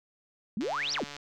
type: exponential two-way sweep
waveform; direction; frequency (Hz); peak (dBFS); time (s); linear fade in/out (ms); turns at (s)
sine; up then down; 184.8 to 5920 to 184.8; -29; 0.57-1.04; 2; 0.93
type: click train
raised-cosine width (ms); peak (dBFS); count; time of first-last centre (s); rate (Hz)
0.2; -24; 81; 0.61-1.166; 144
effects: none